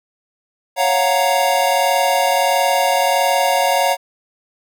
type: chord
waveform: square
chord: Gb major seventh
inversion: second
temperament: equal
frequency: 554.4 / 698.5 / 740 / 932.3 Hz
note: Db5 / F5 / Gb5 / Bb5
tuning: 0 / 0 / 0 / 0 cents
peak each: -20 dBFS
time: 0.76-3.97 s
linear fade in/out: 50 ms
effects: none